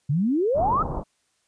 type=exponential sweep; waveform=sine; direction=up; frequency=132.1 to 1356 Hz; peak=-19 dBFS; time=0.09-0.83 s; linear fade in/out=10 ms
type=low-pass noise; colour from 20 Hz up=pink; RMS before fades=-29 dBFS; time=0.54-1.04 s; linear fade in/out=50 ms; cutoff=1100 Hz; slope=48 dB/octave
effects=white hiss -69 dBFS RMS until 1.47 s + resampled to 22050 Hz